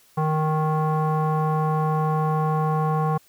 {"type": "tone with low-pass filter", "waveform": "square", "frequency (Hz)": 155.56, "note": "D#3", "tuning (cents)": 0, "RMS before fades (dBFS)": -22, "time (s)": [0.17, 3.18], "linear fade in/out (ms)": 10, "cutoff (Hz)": 970, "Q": 7.8, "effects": ["white hiss -57 dBFS RMS until 3.28 s"]}